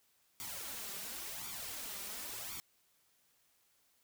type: noise with flanger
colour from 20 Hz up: white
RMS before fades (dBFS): -44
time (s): 0.4-2.6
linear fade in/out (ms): 0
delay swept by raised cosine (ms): 0.86 to 5.06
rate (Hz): 0.93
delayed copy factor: +0.7
effects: white hiss -73 dBFS RMS until 4.03 s